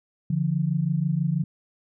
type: tone pair together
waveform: sine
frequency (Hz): 145.2 / 171.36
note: D3 / F3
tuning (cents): -19 / -33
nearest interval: minor third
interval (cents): 286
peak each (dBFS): -24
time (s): 0.3-1.44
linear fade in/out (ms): 5
effects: none